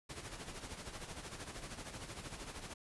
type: noise with tremolo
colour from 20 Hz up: pink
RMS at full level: -45 dBFS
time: 0.09-2.74 s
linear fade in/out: 10 ms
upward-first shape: sine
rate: 13 Hz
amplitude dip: 60%
effects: resampled to 24000 Hz